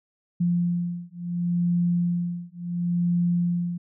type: beating tone pair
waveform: sine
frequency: 173.8 / 174.51 Hz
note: F3 / F3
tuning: -8 / -1 cents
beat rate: 0.71 Hz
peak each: -25 dBFS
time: 0.4-3.78 s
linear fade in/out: 10 ms
effects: none